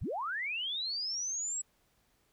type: linear sweep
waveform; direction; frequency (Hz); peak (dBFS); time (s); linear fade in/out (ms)
sine; up; 31.17 to 7800; -33; 0.01-1.62; 10
effects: pink hiss -72 dBFS RMS until 2.32 s